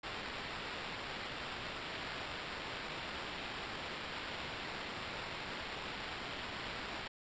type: noise with sample-and-hold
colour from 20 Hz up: blue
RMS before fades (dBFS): -43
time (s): 0.03-7.08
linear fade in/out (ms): 10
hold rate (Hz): 6300
effects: resampled to 16000 Hz